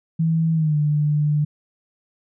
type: tone with pitch glide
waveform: sine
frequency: 162.5 to 149.01 Hz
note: E3 to D3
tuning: -24 to +25 cents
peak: -16 dBFS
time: 0.19-1.45 s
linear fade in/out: 10 ms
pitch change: -151 cents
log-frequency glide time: 0.54-0.76 s
effects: none